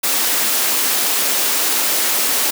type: high-pass noise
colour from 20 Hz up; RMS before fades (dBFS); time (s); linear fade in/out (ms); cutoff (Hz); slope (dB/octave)
white; -17; 0.03-2.51; 10; 220; 24
effects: none